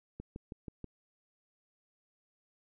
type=click train; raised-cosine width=3 ms; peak=-29 dBFS; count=5; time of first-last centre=0.2-0.843 s; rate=6.22 Hz; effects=none